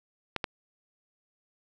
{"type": "clicks", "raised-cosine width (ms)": 0.3, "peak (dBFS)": -13, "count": 2, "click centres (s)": [0.363, 0.442], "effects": []}